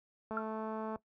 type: click train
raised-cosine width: 1 ms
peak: -27 dBFS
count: 143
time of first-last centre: 0.31-0.958 s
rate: 219 Hz
type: tone with exponential decay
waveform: sine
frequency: 1369 Hz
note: F6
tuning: 35 cents flat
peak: -28 dBFS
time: 0.37-0.45 s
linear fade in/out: 2 ms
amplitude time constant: 17 ms
effects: noise-tail reverb RT60 0.1 s tail -18 dB re dry + high-pass 60 Hz 12 dB/octave